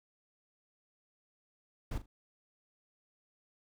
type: noise with echo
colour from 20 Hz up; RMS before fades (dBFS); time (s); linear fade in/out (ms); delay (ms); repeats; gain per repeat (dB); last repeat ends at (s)
brown; -36; 1.91-1.98; 5; 40; 2; -13; 2.06
effects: none